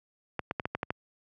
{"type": "clicks", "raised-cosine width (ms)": 0.5, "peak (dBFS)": -15, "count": 7, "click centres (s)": [0.393, 0.511, 0.598, 0.655, 0.75, 0.831, 0.905], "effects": ["high-pass 80 Hz 12 dB/octave"]}